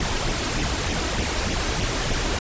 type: noise with flanger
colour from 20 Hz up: pink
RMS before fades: -24 dBFS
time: 0-2.39 s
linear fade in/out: 5 ms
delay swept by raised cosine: 0.33 to 3.23 ms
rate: 3.3 Hz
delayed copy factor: +0.55
effects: resampled to 16000 Hz